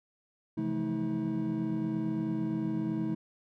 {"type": "tone cluster", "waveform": "triangle", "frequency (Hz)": [133.3, 166.9, 175.5, 216.3, 319.3], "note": ["C3", "E3", "F3", "A3", "D#4"], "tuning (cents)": [33, 22, 9, -29, 45], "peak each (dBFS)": [-37, -36, -40, -32, -31], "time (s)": [0.57, 3.15], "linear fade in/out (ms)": 10, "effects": []}